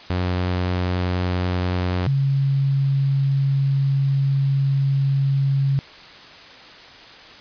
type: tone pair in turn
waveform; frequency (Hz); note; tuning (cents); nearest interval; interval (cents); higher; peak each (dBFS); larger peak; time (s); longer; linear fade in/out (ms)
sawtooth / sine; 90.4 / 137.34; F#2 / C#3; -40 / -16; perfect fifth; 724; second; -16; neither; 0.1-2.07 / 2.07-5.79; second; 0
effects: white hiss -42 dBFS RMS until 7.4 s + resampled to 11025 Hz